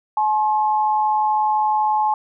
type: tone pair together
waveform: sine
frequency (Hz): 854 / 1069.8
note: G#5 / C6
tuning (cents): +48 / +38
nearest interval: major third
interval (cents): 390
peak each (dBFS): -16 / -24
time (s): 0.17-2.14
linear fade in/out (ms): 2
effects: none